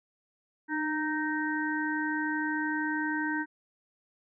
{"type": "harmonic tone with a mistuned harmonic", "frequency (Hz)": 310.1, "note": "D#4", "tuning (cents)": -6, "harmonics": [1, 3, 5, 6], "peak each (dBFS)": [-31, -36, -33, -37], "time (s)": [0.68, 3.46], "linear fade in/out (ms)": 50, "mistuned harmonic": 1, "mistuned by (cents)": -26, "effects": []}